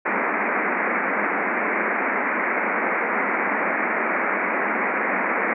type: band-pass noise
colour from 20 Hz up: white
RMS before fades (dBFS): -23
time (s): 0.05-5.54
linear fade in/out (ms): 10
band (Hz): 190 to 2300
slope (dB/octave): 96
effects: none